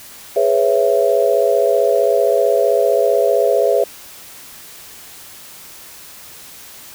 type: chord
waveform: sine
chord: C# minor seventh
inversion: second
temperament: just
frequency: 415.8 / 498.9 / 554.4 / 665.2 Hz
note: G#4 / B4 / C#5 / E5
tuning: +2 / +17 / 0 / +16 cents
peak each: -17 dBFS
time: 0.36-3.84 s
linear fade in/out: 5 ms
effects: white hiss -38 dBFS RMS until 6.94 s